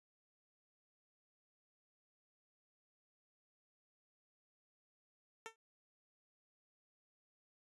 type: tone with exponential decay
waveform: 10% pulse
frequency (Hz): 449.2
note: A4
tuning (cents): +36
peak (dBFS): -34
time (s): 5.46-5.56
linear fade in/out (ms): 0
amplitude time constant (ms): 21
effects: high-pass 150 Hz 12 dB/octave + resampled to 24000 Hz